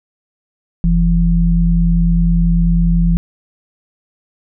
sine tone pair together, 44.91 / 169.4 Hz, F1 / E3, +49 / +48 cents, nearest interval octave + major seventh, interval 2299 cents, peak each -12 dBFS, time 0.84-3.17 s, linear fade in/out 0 ms, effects none

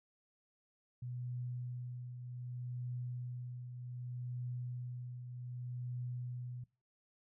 sine tone with tremolo, 123.47 Hz, B2, in tune, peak -38 dBFS, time 1.02-6.64 s, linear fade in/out 5 ms, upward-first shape triangle, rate 0.65 Hz, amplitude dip 55%, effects noise-tail reverb RT60 0.3 s tail -21 dB re dry

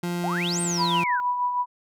30% pulse tone with pitch glide, 174.61 to 172.31 Hz, F3 to F3, 0 to -23 cents, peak -23 dBFS, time 0.03-1.04 s, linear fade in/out 5 ms, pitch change -23 cents, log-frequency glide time 0.43-0.92 s
sine exponential two-way sweep, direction up then down, 659.3 to 8870 to 1414 Hz, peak -26 dBFS, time 0.24-1.2 s, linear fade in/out 0 ms, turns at 0.61 s
sine tone with tremolo, 984 Hz, B5, 7 cents flat, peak -20 dBFS, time 0.77-1.66 s, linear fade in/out 50 ms, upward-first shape sine, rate 6.3 Hz, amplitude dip 45%
effects none

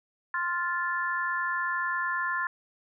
harmonic tone, 349.2 Hz, F4, in tune, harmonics 3 / 4 / 5, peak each -31 / -33 / -30 dBFS, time 0.34-2.47 s, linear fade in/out 2 ms, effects none

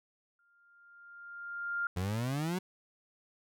sine tone with exponential growth, 1400 Hz, F6, 4 cents sharp, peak -29 dBFS, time 0.39-1.87 s, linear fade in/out 2 ms, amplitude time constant 320 ms
30% pulse exponential sweep, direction up, 86.9 to 190 Hz, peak -29 dBFS, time 1.96-2.59 s, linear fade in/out 10 ms
effects none

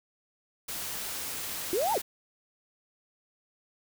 white noise, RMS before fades -36 dBFS, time 0.68-2.02 s, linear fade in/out 10 ms
sine linear two-way sweep, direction up then down, 329.6 to 932.3 to 329.6 Hz, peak -25 dBFS, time 1.73-1.98 s, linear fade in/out 0 ms, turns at 1.93 s
effects none

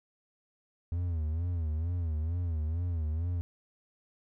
triangle tone with vibrato, 82.41 Hz, E2, in tune, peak -27 dBFS, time 0.92-3.41 s, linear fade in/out 0 ms, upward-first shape sine, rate 2.2 Hz, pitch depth 130 cents each way, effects none

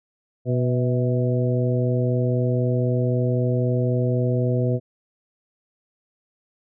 harmonic tone with a mistuned harmonic, 123.9 Hz, B2, 6 cents sharp, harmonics 1 / 2 / 3 / 4 / 5, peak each -20 / -27 / -28 / -27 / -31 dBFS, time 0.45-4.8 s, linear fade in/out 50 ms, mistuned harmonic 5, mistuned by +56 cents, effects none

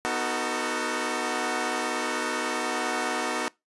10% pulse chord, B dominant seventh, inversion none, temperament equal with one note detuned, 246.9 / 311.1 / 370 / 448.7 Hz, B3 / D#4 / F#4 / A4, 0 / 0 / 0 / +34 cents, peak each -24 dBFS, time 0.05-3.48 s, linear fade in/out 0 ms, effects noise-tail reverb RT60 0.2 s tail -23 dB re dry + resampled to 24000 Hz

